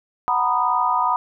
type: chord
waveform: sine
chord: B major seventh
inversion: second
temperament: just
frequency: 740.8 / 926 / 987.8 / 1234.7 Hz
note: F#5 / A#5 / B5 / D#6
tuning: +2 / -12 / 0 / -14 cents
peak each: -25 / -24 / -20 / -22 dBFS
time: 0.28-1.16 s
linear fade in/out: 0 ms
effects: none